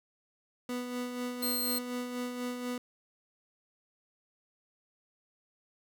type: tone with tremolo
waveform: 30% pulse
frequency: 246.9 Hz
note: B3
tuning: in tune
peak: -30 dBFS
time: 0.69-2.78 s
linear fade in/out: 2 ms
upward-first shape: sine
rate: 4.1 Hz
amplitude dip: 45%
type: tone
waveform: 5% pulse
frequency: 4186 Hz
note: C8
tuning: in tune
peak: -24 dBFS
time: 1.42-1.79 s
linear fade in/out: 10 ms
effects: none